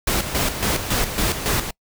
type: noise with tremolo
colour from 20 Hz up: pink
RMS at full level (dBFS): -20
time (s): 0.07-1.71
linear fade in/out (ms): 5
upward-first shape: square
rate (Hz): 3.6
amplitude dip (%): 60
effects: noise-tail reverb RT60 0.1 s tail -26 dB re dry